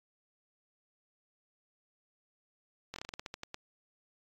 slowing click train, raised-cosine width 0.2 ms, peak -23 dBFS, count 12, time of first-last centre 2.94-3.544 s, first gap 21 ms, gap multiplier 1.18, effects AAC 64 kbps

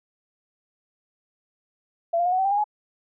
sine tone with pitch steps, 676 / 697.4 / 719.5 / 742.3 / 765.8 / 790.1 / 815.1 / 841 Hz, E5 / F5 / F#5 / F#5 / G5 / G5 / G#5 / G#5, +43 / -3 / -49 / +5 / -41 / +13 / -33 / +22 cents, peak -19 dBFS, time 2.13-2.642 s, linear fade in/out 10 ms, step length 64 ms, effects none

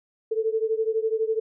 sine beating tone pair, 438.9 / 450.9 Hz, A4 / A4, -4 / +42 cents, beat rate 12 Hz, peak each -24 / -26 dBFS, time 0.31-1.4 s, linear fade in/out 10 ms, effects none

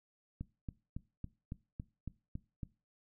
click train, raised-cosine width 5 ms, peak -28 dBFS, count 9, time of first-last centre 0.41-2.632 s, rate 3.6 Hz, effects noise-tail reverb RT60 0.3 s tail -20 dB re dry

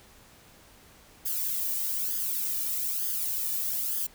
violet noise with flanger, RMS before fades -30 dBFS, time 1.25-4.07 s, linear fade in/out 10 ms, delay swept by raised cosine 0.61 to 1.71 ms, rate 1.1 Hz, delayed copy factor +0.8, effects pink hiss -55 dBFS RMS until 4.14 s

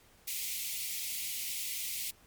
white high-pass noise, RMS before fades -37 dBFS, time 0.27-2.11 s, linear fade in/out 10 ms, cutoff 2000 Hz, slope 96 dB/octave, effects pink hiss -62 dBFS RMS until 2.26 s + MP3 96 kbps

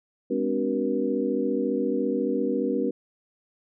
sine tone cluster, 207.8 / 256.5 / 291 / 379.4 / 477.3 Hz, G#3 / C4 / D4 / F#4 / A#4, +1 / -34 / -16 / +43 / +41 cents, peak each -32 / -28 / -29 / -30 / -28 dBFS, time 0.3-2.91 s, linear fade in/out 10 ms, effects none

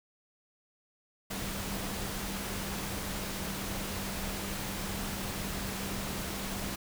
sine tone in noise, 195.9 Hz, G3, 1 cent flat, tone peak -41 dBFS, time 1.3-6.76 s, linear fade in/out 10 ms, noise pink, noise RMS -37 dBFS, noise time 1.3-6.76 s, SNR -7 dB, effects none

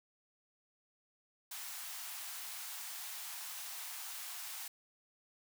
white high-pass noise, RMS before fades -45 dBFS, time 1.51-4.68 s, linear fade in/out 5 ms, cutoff 700 Hz, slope 48 dB/octave, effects none

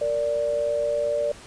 sine tone pair together, 462.5 / 585.2 Hz, A#4 / D5, -14 / -6 cents, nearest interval major third, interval 408 cents, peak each -29 / -22 dBFS, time 0.01-1.32 s, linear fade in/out 5 ms, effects pink hiss -45 dBFS RMS until 1.46 s + resampled to 22050 Hz

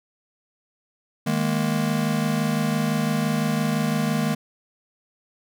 square chord, D# suspended fourth, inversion none, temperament just, 155.56 / 207.4 / 233.3 Hz, D#3 / G#3 / A#3, 0 / -2 / +2 cents, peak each -26 dBFS, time 1.26-4.35 s, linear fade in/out 10 ms, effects none

